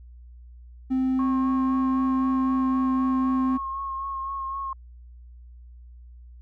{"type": "tone with pitch glide", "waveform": "triangle", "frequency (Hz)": [260.4, 258.8], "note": ["C4", "C4"], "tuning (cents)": [-8, -19], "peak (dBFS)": -18, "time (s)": [0.9, 3.58], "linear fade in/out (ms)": 20, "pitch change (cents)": -11, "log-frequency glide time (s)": [2.42, 2.85]}
{"type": "tone with vibrato", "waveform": "sine", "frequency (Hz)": 1084, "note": "C#6", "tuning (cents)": -39, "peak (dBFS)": -28, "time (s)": [1.19, 4.73], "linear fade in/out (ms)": 2, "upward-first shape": "sine", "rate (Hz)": 3.9, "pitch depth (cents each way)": 23}
{"effects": ["tanh soft clip ceiling -14 dBFS", "added 60 Hz sine -43 dBFS peak until 6.41 s"]}